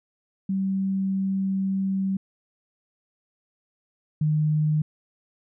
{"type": "tone pair in turn", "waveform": "sine", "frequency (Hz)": [192.7, 152.95], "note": ["G3", "D#3"], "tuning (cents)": [-29, -29], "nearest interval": "major third", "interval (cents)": 400, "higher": "first", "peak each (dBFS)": [-22, -19], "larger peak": "second", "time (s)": [[0.49, 2.17], [4.21, 4.82]], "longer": "first", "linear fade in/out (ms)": 5, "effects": []}